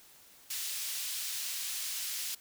pink high-pass noise, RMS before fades -37 dBFS, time 0.5-2.35 s, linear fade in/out 5 ms, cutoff 3600 Hz, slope 12 dB/octave, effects white hiss -58 dBFS RMS until 2.4 s

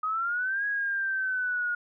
sine exponential two-way sweep, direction up then down, 1248 to 1661.2 to 1434 Hz, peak -26 dBFS, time 0.03-1.75 s, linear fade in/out 5 ms, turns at 0.66 s, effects none

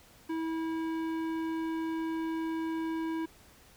sine tone with tanh clipping, 324.4 Hz, E4, 28 cents flat, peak -33 dBFS, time 0.29-3.26 s, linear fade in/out 10 ms, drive 15 dB, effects pink hiss -58 dBFS RMS until 3.76 s

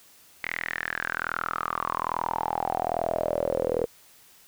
sawtooth tone with band-pass filter sweep, 41.2 Hz, E1, in tune, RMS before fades -29 dBFS, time 0.43-3.86 s, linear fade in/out 10 ms, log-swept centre 2100 to 470 Hz, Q 8.3, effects white hiss -55 dBFS RMS until 4.47 s

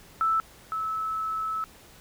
sine tone pair in turn, 1318.5 / 1302.6 Hz, E6 / E6, 0 / -21 cents, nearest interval unison, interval 21 cents, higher first, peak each -21 / -27 dBFS, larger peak first, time 0.21-0.4 / 0.72-1.64 s, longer second, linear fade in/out 0 ms, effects pink hiss -52 dBFS RMS until 2 s

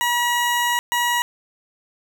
20% pulse tone bursts at uneven times, 962 Hz, B5, 46 cents flat, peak -13 dBFS, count 2, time 0.01-0.79 / 0.92-1.22 s, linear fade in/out 0 ms, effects none

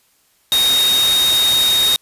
sine tone in noise, 3729 Hz, A#7, in tune, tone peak -12 dBFS, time 0.52-1.96 s, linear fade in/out 0 ms, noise white, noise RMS -20 dBFS, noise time 0.52-1.96 s, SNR +5 dB, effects white hiss -58 dBFS RMS until 2.01 s + resampled to 32000 Hz

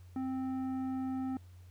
triangle tone with tanh clipping, 261.6 Hz, C4, in tune, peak -35 dBFS, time 0.16-1.37 s, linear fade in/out 2 ms, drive 14 dB, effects added 90 Hz sine -51 dBFS peak until 1.7 s + pink hiss -68 dBFS RMS until 1.7 s

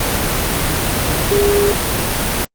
sine tone in noise, 406 Hz, G#4, 39 cents flat, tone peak -12 dBFS, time 1.31-1.72 s, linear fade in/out 5 ms, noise pink, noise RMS -17 dBFS, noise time 0-2.45 s, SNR +2 dB, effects Opus 32 kbps

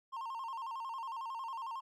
triangle tone with vibrato, 987.8 Hz, B5, in tune, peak -37 dBFS, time 0.12-1.81 s, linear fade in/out 20 ms, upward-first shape square, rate 11 Hz, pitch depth 130 cents each way, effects none

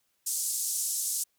pink band-pass noise, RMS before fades -31 dBFS, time 0.26-1.24 s, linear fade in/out 10 ms, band 6400 to 12000 Hz, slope 24 dB/octave, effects white hiss -74 dBFS RMS until 1.38 s

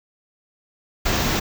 pink band-stop noise, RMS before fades -21 dBFS, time 1.05-1.4 s, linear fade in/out 10 ms, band 7200 to 14000 Hz, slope 48 dB/octave, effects none

